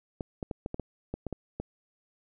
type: clicks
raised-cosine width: 2 ms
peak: -20 dBFS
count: 10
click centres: 0.208 / 0.428 / 0.512 / 0.661 / 0.744 / 0.797 / 1.14 / 1.267 / 1.327 / 1.6 s
effects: none